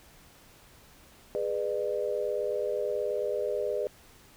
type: chord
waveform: sine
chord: G# diminished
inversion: none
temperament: equal with one note detuned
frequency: 415.3 / 493.9 / 602.4 Hz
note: G#4 / B4 / D5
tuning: 0 / 0 / +44 cents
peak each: -32 dBFS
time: 1.35-3.87 s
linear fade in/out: 0 ms
effects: pink hiss -56 dBFS RMS until 4.36 s